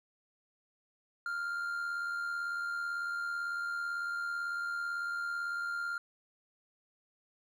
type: tone with amplitude modulation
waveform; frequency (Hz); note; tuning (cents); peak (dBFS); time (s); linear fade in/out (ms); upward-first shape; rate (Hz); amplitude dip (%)
triangle; 1396.9; F6; 0; -30; 1.26-5.98; 2; sine; 78; 40
effects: none